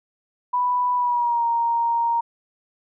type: tone with pitch glide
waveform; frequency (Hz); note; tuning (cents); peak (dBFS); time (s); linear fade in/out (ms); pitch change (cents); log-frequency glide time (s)
sine; 987.8 to 932.9; B5 to A#5; 0 to +1; -18; 0.53-2.21; 10; -99; 0.95-1.45
effects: none